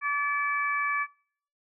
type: harmonic tone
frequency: 576 Hz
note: D5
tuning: 34 cents flat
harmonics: 2 / 3 / 4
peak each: -28 / -30 / -31 dBFS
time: 0.01-1.07 s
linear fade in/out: 50 ms
effects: noise-tail reverb RT60 0.6 s tail -25 dB re dry